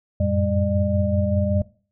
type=tone cluster; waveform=sine; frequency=89.9 / 95 / 111.1 / 199.2 / 602 Hz; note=F#2 / F#2 / A2 / G3 / D5; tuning=-49 / +46 / +17 / +28 / +43 cents; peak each=-21 / -29 / -29 / -24 / -25 dBFS; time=0.2-1.62 s; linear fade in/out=5 ms; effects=noise-tail reverb RT60 0.4 s tail -19 dB re dry